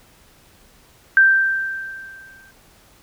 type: tone with exponential decay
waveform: sine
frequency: 1568 Hz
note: G6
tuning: in tune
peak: -7 dBFS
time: 1.17-2.51 s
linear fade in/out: 1 ms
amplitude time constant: 290 ms
effects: pink hiss -52 dBFS RMS until 3.02 s